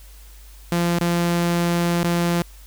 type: tone with dropouts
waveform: sawtooth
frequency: 172.2 Hz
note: F3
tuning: 24 cents flat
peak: -14 dBFS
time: 0.72-2.42 s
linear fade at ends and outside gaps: 2 ms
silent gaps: 0.988-1.01 / 2.032-2.041 s
effects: added 50 Hz sine -41 dBFS peak until 2.66 s + white hiss -50 dBFS RMS until 2.66 s